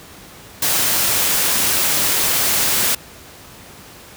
white noise, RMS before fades -17 dBFS, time 0.62-2.95 s, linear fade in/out 5 ms, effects pink hiss -40 dBFS RMS until 4.16 s + high-pass 60 Hz 12 dB/octave

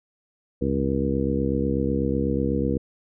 harmonic tone with a mistuned harmonic, 68.1 Hz, C#2, 30 cents flat, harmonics 1 / 2 / 3 / 4 / 5 / 6 / 7, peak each -29 / -30 / -27 / -27 / -30 / -33 / -28 dBFS, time 0.61-2.78 s, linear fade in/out 10 ms, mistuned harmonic 1, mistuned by +83 cents, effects none

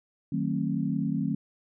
sine chord, D# diminished seventh, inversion none, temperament just, 155.56 / 186.68 / 224 / 268.8 Hz, D#3 / F#3 / A3 / C4, 0 / +16 / +31 / +47 cents, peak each -31 dBFS, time 0.32-1.35 s, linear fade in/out 5 ms, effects none

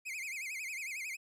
45% pulse tone with vibrato, 2303 Hz, D7, 34 cents flat, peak -38 dBFS, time 0.05-1.17 s, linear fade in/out 20 ms, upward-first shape sine, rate 11 Hz, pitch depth 190 cents each way, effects low-pass 12000 Hz 12 dB/octave + 13-bit

